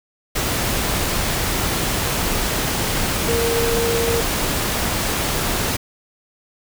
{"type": "tone in noise", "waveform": "sine", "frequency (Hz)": 464.3, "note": "A#4", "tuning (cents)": -7, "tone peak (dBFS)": -19, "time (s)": [3.28, 4.21], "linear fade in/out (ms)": 10, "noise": "pink", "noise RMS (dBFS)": -21, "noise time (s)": [0.35, 5.77], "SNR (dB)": -1, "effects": []}